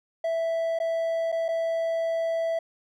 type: tone with dropouts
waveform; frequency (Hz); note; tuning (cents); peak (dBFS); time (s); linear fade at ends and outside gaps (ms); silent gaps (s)
triangle; 659.3; E5; 0; -22; 0.24-2.59; 5; 0.789-0.8 / 1.319-1.324 / 1.483-1.487
effects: none